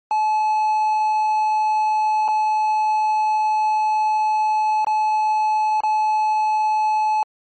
triangle tone with dropouts, 860 Hz, A5, 40 cents flat, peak -14 dBFS, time 0.11-7.23 s, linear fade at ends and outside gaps 1 ms, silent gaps 2.28-2.285 / 4.846-4.869 / 5.805-5.835 s, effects MP3 32 kbps

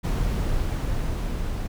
brown noise with level ramp, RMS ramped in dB -23 to -28 dBFS, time 0.03-1.68 s, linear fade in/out 20 ms, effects none

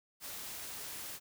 white noise, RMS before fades -44 dBFS, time 0.2-1.2 s, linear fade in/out 50 ms, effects none

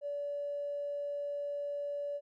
triangle tone with tanh clipping, 575 Hz, D5, 37 cents flat, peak -34 dBFS, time 0.01-2.21 s, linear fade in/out 50 ms, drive 2 dB, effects none

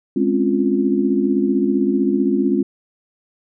sine chord, Db major seventh, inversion second, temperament equal, 207.7 / 261.6 / 277.2 / 349.2 Hz, Ab3 / C4 / Db4 / F4, 0 / 0 / 0 / 0 cents, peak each -20 dBFS, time 0.16-2.63 s, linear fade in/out 5 ms, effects none

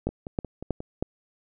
two click trains, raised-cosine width 2 ms, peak -12 / -22 dBFS, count 4 / 5, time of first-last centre 0.07-1.025 / 0.09-0.804 s, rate 3.14 / 5.6 Hz, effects none

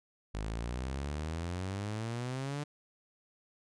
sawtooth exponential sweep, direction up, 50.9 to 148.9 Hz, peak -31 dBFS, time 0.34-2.64 s, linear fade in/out 10 ms, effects resampled to 22050 Hz

